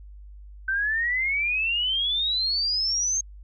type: exponential sweep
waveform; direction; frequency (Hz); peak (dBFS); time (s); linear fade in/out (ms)
sine; up; 1532 to 6470; -22; 0.68-3.21; 5
effects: added 50 Hz sine -41 dBFS peak until 3.43 s